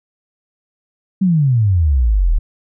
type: exponential sweep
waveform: sine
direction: down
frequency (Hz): 197.9 to 36.06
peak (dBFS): -10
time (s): 1.21-2.39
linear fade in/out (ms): 10
effects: none